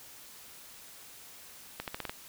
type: accelerating click train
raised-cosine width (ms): 0.3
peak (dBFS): -19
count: 6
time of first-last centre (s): 1.8-2.095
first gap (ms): 78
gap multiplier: 0.86
effects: white hiss -51 dBFS RMS until 2.28 s

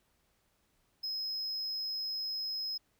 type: tone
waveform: triangle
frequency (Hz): 5120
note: D#8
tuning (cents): +49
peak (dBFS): -33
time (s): 1.03-2.78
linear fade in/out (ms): 10
effects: pink hiss -74 dBFS RMS until 2.99 s

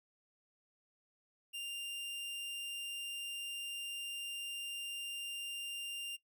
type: tone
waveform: 45% pulse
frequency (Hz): 2794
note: F7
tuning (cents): 0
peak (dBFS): -40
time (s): 1.53-6.17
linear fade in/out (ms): 20
effects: noise-tail reverb RT60 0.1 s tail -19 dB re dry

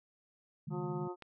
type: chord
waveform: sine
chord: C# suspended second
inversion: none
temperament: equal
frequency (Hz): 138.59 / 155.56 / 207.7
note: C#3 / D#3 / G#3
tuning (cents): 0 / 0 / 0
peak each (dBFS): -44 / -39 / -44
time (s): 0.67-1.08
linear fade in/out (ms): 10
type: harmonic tone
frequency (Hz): 179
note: F3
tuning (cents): +43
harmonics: 2 / 3 / 4 / 5 / 6 / 7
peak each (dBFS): -39 / -52 / -49 / -46 / -56 / -49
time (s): 0.7-1.16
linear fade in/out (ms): 50
type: click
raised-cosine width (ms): 0.3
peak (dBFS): -32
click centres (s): 1.223
effects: none

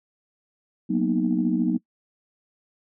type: chord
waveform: sine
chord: B major seventh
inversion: second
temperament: equal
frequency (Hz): 185 / 233.1 / 246.9 / 311.1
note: F#3 / A#3 / B3 / D#4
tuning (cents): 0 / 0 / 0 / 0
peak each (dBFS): -25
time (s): 0.89-1.78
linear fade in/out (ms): 20
effects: noise-tail reverb RT60 0.1 s tail -24 dB re dry + tanh soft clip ceiling -10 dBFS

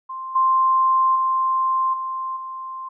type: tone with level steps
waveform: sine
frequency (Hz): 1050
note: C6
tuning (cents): +6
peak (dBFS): -28 / -14 / -17 / -24 / -29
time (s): 0.09-2.89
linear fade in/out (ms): 10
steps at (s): 0.35 / 1.15 / 1.93 / 2.36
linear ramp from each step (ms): 10
effects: none

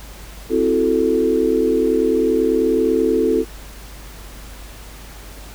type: chord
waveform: sine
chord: F# half-diminished seventh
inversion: second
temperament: equal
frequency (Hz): 261.6 / 329.6 / 370 / 440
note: C4 / E4 / F#4 / A4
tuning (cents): 0 / 0 / 0 / 0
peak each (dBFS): -21 / -20 / -21 / -17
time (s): 0.49-3.45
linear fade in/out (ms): 50
effects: added 50 Hz sine -36 dBFS peak until 5.54 s + pink hiss -40 dBFS RMS until 5.54 s

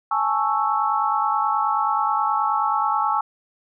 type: chord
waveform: sine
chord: A major seventh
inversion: third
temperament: equal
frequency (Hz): 830.6 / 880 / 1108.7 / 1318.5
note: G#5 / A5 / C#6 / E6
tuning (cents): 0 / 0 / 0 / 0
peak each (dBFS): -24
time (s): 0.11-3.21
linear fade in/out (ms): 5
effects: none

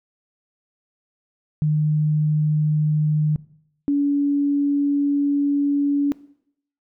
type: tone pair in turn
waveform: sine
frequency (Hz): 152.3 / 284.9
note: D#3 / C#4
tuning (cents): -37 / +48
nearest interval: major seventh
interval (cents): 1085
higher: second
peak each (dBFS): -16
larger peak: neither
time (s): 1.62-3.36 / 3.88-6.12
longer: second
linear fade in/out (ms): 0
effects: noise-tail reverb RT60 0.7 s tail -20 dB re dry

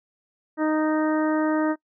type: harmonic tone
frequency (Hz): 310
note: D#4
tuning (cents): -6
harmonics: 1 / 2 / 3 / 4 / 5 / 6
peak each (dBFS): -21 / -27 / -31 / -33 / -35 / -37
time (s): 0.57-1.76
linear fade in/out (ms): 50
effects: noise-tail reverb RT60 0.1 s tail -24 dB re dry

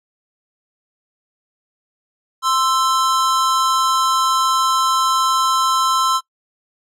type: tone pair together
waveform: square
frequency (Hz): 1046 / 1324.7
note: C6 / E6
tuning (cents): -1 / +8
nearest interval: major third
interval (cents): 409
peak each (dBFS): -18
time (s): 2.42-6.21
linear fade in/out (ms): 50
effects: noise-tail reverb RT60 0.1 s tail -21 dB re dry + low-pass 10000 Hz 12 dB/octave

